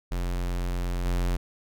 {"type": "tone with level steps", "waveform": "square", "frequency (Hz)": 44.25, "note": "F1", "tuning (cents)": 23, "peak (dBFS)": [-27, -24], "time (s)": [0.11, 1.37], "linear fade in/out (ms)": 10, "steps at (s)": 1.05, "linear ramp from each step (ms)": 10, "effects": []}